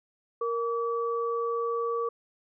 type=tone pair together; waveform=sine; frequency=466.6 / 1147.6 Hz; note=A#4 / D6; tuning=+2 / -40 cents; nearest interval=octave + major third; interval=1558 cents; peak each=-28 / -31 dBFS; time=0.41-2.09 s; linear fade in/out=5 ms; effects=none